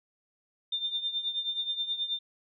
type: tone with tremolo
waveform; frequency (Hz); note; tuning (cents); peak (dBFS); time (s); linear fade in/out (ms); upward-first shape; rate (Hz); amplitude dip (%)
sine; 3603; A7; +40; -26; 0.72-2.19; 5; triangle; 9.4; 80
effects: none